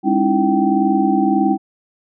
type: tone cluster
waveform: sine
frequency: 202.7 / 272.2 / 311.3 / 332.9 / 774 Hz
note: G#3 / C#4 / D#4 / E4 / G5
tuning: -42 / -31 / +1 / +17 / -22 cents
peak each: -19 dBFS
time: 0.03-1.58 s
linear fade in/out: 50 ms
effects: none